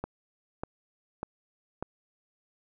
click train, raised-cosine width 1 ms, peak -19 dBFS, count 4, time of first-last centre 0.04-1.826 s, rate 1.68 Hz, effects none

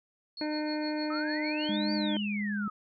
sine tone with tremolo, 4336 Hz, C#8, 39 cents flat, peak -37 dBFS, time 0.37-1.76 s, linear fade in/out 2 ms, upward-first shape sine, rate 6.5 Hz, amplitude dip 90%
harmonic tone, 303.4 Hz, D#4, 44 cents flat, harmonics 1 / 2 / 3 / 5 / 6 / 7 / 8, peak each -31 / -37 / -41 / -45 / -47 / -48 / -49 dBFS, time 0.41-2.17 s, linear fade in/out 2 ms
sine exponential two-way sweep, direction up then down, 1244.5 to 4699 to 1244.5 Hz, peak -35 dBFS, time 1.1-2.7 s, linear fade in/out 5 ms, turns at 1.93 s
sine tone with pitch glide, 207.7 to 206.1 Hz, G#3 to G#3, 0 to -13 cents, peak -30 dBFS, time 1.69-2.68 s, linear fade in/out 2 ms, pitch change -13 cents, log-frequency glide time 2.21-2.26 s
effects none

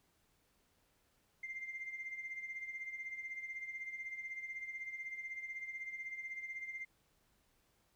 sine tone with tremolo, 2095 Hz, C7, 2 cents sharp, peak -38 dBFS, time 1.43-6.85 s, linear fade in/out 5 ms, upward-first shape triangle, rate 16 Hz, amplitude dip 75%, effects tanh soft clip ceiling -36 dBFS + pink hiss -75 dBFS RMS until 7.95 s

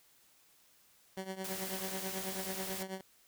15% pulse tone with tremolo, 190 Hz, F#3, 46 cents sharp, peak -30 dBFS, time 1.17-3.01 s, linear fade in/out 2 ms, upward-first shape triangle, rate 9.2 Hz, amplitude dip 85%
white noise, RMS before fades -42 dBFS, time 1.44-2.83 s, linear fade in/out 5 ms
effects white hiss -66 dBFS RMS until 3.27 s

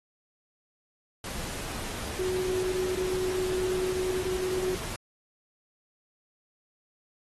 sine tone in noise, 370 Hz, F#4, in tune, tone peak -27 dBFS, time 2.19-4.75 s, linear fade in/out 2 ms, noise pink, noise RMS -37 dBFS, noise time 1.24-4.96 s, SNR +7 dB, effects AAC 32 kbps

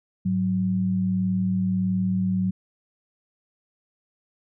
sine tone pair together, 104.3 / 185.84 Hz, G#2 / F#3, +8 / +8 cents, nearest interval minor seventh, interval 1000 cents, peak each -29 / -21 dBFS, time 0.25-2.51 s, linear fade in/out 10 ms, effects none

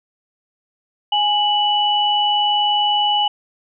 sine tone pair together, 830.6 / 2960 Hz, G#5 / F#7, 0 / 0 cents, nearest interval octave + minor seventh, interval 2200 cents, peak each -17 dBFS, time 1.12-3.28 s, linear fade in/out 5 ms, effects none

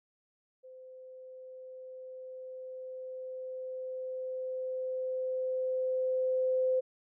sine tone with level ramp, 515 Hz, C5, 28 cents flat, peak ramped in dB -48 to -25 dBFS, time 0.63-6.81 s, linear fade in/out 20 ms, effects none

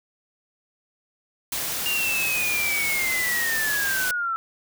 white noise, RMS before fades -28 dBFS, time 1.52-4.11 s, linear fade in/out 2 ms
sine linear sweep, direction down, 2811 to 1318.5 Hz, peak -23 dBFS, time 1.86-4.36 s, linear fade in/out 0 ms
effects none

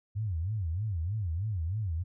sine tone with vibrato, 93.9 Hz, F#2, 26 cents sharp, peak -29 dBFS, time 0.15-2.04 s, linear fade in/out 20 ms, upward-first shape sine, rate 3.2 Hz, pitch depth 290 cents each way, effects none

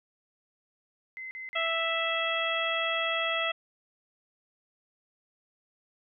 sine tone bursts, 2057 Hz, C7, 30 cents flat, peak -37 dBFS, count 3, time 1.17-1.67 s, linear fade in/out 0 ms, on 140 ms, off 40 ms
harmonic tone, 659.3 Hz, E5, in tune, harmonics 1 / 2 / 3 / 4 / 5, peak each -33 / -33 / -33 / -33 / -33 dBFS, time 1.55-3.52 s, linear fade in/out 10 ms
effects none

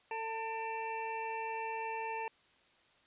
harmonic tone with a mistuned harmonic, 447.9 Hz, A4, 31 cents sharp, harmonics 1 / 2 / 4 / 5 / 6, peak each -43 / -38 / -48 / -48 / -46 dBFS, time 0.11-2.28 s, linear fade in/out 2 ms, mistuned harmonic 5, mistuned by +73 cents, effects white hiss -67 dBFS RMS until 3.06 s + resampled to 8000 Hz

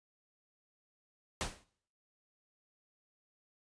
pink noise with exponential decay, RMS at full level -32 dBFS, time 1.41-1.64 s, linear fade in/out 0 ms, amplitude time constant 50 ms, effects noise-tail reverb RT60 0.6 s tail -21 dB re dry + resampled to 22050 Hz

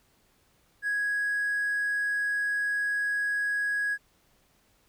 triangle tone with hard clipping, 1661.2 Hz, G#6, in tune, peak -26 dBFS, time 0.82-3.98 s, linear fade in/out 50 ms, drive 4 dB, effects pink hiss -66 dBFS RMS until 4.88 s

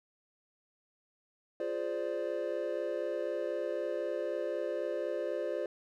triangle chord, D half-diminished seventh, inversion first, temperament equal with one note detuned, 349.2 / 417.5 / 523.3 / 587.3 Hz, F4 / Ab4 / C5 / D5, 0 / +9 / 0 / 0 cents, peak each -37 / -38 / -35 / -35 dBFS, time 1.6-5.66 s, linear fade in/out 2 ms, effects none

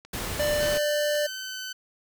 click train, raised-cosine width 0.2 ms, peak -28 dBFS, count 4, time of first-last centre 0.05-1.153 s, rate 2.72 Hz
pink noise, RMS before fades -32 dBFS, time 0.13-0.78 s, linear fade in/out 5 ms
square tone, 593 Hz, D5, 17 cents sharp, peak -24 dBFS, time 0.39-1.27 s, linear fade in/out 10 ms
15% pulse tone with pitch glide, 1528 to 1518.3 Hz, G6 to F#6, -45 to +44 cents, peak -27 dBFS, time 0.6-1.73 s, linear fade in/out 10 ms, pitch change -11 cents, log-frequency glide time 1.4-1.58 s
effects none

